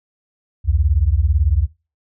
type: beating tone pair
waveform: sine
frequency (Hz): 65.41 / 83.41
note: C2 / E2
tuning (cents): 0 / +21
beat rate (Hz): 18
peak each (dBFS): -16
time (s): 0.64-1.68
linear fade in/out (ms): 50
effects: noise-tail reverb RT60 0.3 s tail -19 dB re dry